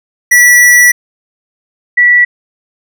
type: tone pair in turn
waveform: square / sine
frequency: 1951 / 1951 Hz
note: B6 / B6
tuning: -22 / -22 cents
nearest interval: unison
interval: 0 cents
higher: neither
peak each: -3 dBFS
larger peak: neither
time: 0.31-0.92 / 1.97-2.25 s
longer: first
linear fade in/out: 10 ms
effects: none